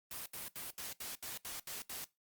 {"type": "noise bursts", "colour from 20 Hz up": "white", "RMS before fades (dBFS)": -44, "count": 9, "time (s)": [0.11, 2.044], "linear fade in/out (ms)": 2, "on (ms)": 150, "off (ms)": 73, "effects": ["noise-tail reverb RT60 0.2 s tail -19 dB re dry", "Opus 32 kbps"]}